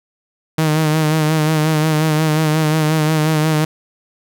sawtooth tone with vibrato, 155.56 Hz, D#3, in tune, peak -9 dBFS, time 0.58-3.65 s, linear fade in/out 5 ms, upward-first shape sine, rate 5.6 Hz, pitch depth 41 cents each way, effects none

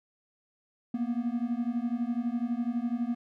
triangle beating tone pair, 232.5 / 244.5 Hz, A#3 / B3, -4 / -17 cents, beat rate 12 Hz, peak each -29 dBFS, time 0.94-3.15 s, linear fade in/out 5 ms, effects none

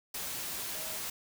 sine tone in noise, 631 Hz, D#5, 24 cents sharp, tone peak -49 dBFS, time 0.75-0.97 s, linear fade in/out 5 ms, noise white, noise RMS -38 dBFS, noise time 0.14-1.1 s, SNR -14 dB, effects none

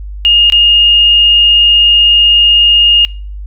sine tone with dropouts, 2842 Hz, F7, 30 cents sharp, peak -4 dBFS, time 0.25-3.05 s, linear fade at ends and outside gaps 0 ms, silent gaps 0.5-0.523 s, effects noise-tail reverb RT60 0.4 s tail -22 dB re dry + added 50 Hz sine -21 dBFS peak until 3.46 s

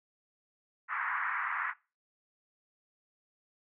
pink band-pass noise, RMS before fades -34 dBFS, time 0.88-1.74 s, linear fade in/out 50 ms, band 1000 to 2000 Hz, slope 48 dB/octave, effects noise-tail reverb RT60 0.3 s tail -21 dB re dry

